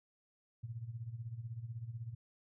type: tone with tremolo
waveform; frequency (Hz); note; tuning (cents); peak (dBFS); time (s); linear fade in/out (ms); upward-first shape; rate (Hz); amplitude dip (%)
sine; 115.8; A#2; -11; -38; 0.63-2.15; 10; sine; 16; 75
effects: none